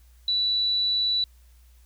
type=tone; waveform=sine; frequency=3951 Hz; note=B7; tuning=in tune; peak=-21 dBFS; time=0.28-1.24 s; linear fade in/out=2 ms; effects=added 60 Hz sine -51 dBFS peak until 1.85 s + white hiss -64 dBFS RMS until 1.85 s